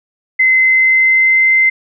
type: tone with pitch glide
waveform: sine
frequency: 2054 to 2074 Hz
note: C7 to C7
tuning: -33 to -16 cents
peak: -7 dBFS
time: 0.39-1.7 s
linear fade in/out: 10 ms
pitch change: +17 cents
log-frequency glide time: 0.55-1.53 s
effects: none